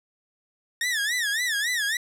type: tone with vibrato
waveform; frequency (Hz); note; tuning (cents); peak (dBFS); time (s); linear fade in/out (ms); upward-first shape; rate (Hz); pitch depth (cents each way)
sawtooth; 1805; A6; +44; -20; 0.81-1.97; 2; sine; 3.6; 180
effects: low-pass 12000 Hz 12 dB/octave